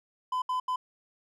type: tone bursts at uneven times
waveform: triangle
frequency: 1012 Hz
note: B5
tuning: 42 cents sharp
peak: -25 dBFS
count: 3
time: 0.32-0.42 / 0.49-0.6 / 0.68-0.76 s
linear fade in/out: 5 ms
effects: none